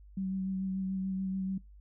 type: tone with vibrato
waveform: sine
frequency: 190 Hz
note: F#3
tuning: 46 cents sharp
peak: -31 dBFS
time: 0.17-1.58 s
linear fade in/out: 5 ms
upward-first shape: sine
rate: 6.9 Hz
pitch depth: 18 cents each way
effects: noise-tail reverb RT60 0.2 s tail -24 dB re dry + added 50 Hz sine -51 dBFS peak until 1.8 s